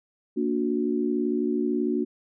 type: chord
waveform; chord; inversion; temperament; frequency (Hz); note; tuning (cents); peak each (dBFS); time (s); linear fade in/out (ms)
sine; Bb augmented; none; just; 233.1 / 291.4 / 364.2; Bb3 / D4 / F#4; 0 / -13 / -27; -27; 0.36-2.05; 20
effects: none